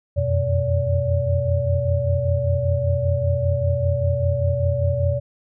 sine tone cluster, 87.2 / 92.3 / 124.7 / 573 Hz, F2 / F#2 / B2 / D5, -2 / -4 / +17 / -43 cents, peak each -23 dBFS, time 0.16-5.2 s, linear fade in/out 20 ms, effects none

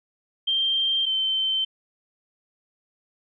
sine tone pair in turn, 3163 / 3096 Hz, G7 / G7, +15 / -22 cents, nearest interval unison, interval 37 cents, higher first, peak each -20 / -21 dBFS, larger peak first, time 0.47-1.06 / 1.06-1.65 s, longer neither, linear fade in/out 10 ms, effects none

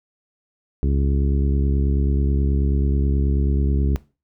harmonic tone, 69.3 Hz, C#2, in tune, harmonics 1 / 2 / 3 / 4 / 5 / 6, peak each -18 / -24 / -28 / -30 / -32 / -34 dBFS, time 0.83-3.96 s, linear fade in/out 0 ms, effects noise-tail reverb RT60 0.3 s tail -18 dB re dry

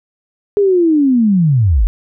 sine linear sweep, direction down, 415.3 to 38.89 Hz, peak -8 dBFS, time 0.57-1.87 s, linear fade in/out 0 ms, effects none

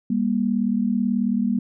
sine tone pair together, 200 / 238.4 Hz, G3 / A#3, +35 / +39 cents, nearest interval minor third, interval 304 cents, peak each -22 / -21 dBFS, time 0.1-1.59 s, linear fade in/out 5 ms, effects none

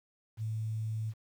sine tone with quantisation, 110 Hz, A2, in tune, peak -32 dBFS, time 0.37-1.14 s, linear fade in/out 50 ms, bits 10, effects none

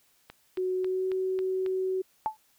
click train, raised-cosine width 0.3 ms, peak -27 dBFS, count 6, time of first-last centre 0.3-1.662 s, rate 3.67 Hz
sine tone with pitch glide, 370 to 375.6 Hz, F#4 to F#4, 0 to +26 cents, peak -26 dBFS, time 0.57-2.02 s, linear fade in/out 10 ms, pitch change +26 cents, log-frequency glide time 0.76-1.08 s
sine tone with exponential decay, 869 Hz, A5, 22 cents flat, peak -21 dBFS, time 2.26-2.37 s, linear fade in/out 0 ms, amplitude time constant 23 ms
effects white hiss -66 dBFS RMS until 2.58 s

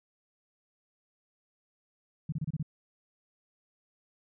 sine tone bursts, 153.7 Hz, D#3, 21 cents flat, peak -29 dBFS, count 6, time 2.29-2.628 s, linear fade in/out 5 ms, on 33 ms, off 28 ms, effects none

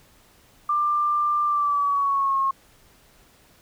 sine tone with pitch glide, 1188 to 1083.1 Hz, D6 to C#6, +20 to -40 cents, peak -19 dBFS, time 0.69-2.51 s, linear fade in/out 5 ms, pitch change -160 cents, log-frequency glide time 1.45-2.38 s, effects pink hiss -56 dBFS RMS until 3.61 s

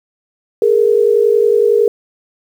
sine tone pair together, 415.3 / 466.2 Hz, G#4 / A#4, 0 / 0 cents, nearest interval major second, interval 200 cents, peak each -11 dBFS, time 0.62-1.88 s, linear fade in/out 2 ms, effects 7-bit

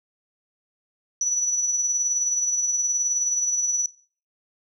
sine tone with tremolo, 5920 Hz, F#8, in tune, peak -18 dBFS, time 1.21-3.86 s, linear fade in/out 2 ms, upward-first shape sine, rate 19 Hz, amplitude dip 45%, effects noise-tail reverb RT60 0.4 s tail -20 dB re dry + tanh soft clip ceiling -15 dBFS

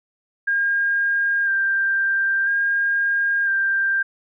sine tone with vibrato, 1599 Hz, G6, 34 cents sharp, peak -17 dBFS, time 0.47-4.03 s, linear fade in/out 10 ms, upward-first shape square, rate 0.5 Hz, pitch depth 18 cents each way, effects none

